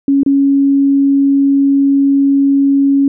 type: tone with dropouts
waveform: sine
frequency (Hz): 277.2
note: C#4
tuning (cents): 0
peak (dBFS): -7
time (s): 0.08-3.08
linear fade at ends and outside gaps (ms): 2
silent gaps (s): 0.233-0.262
effects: none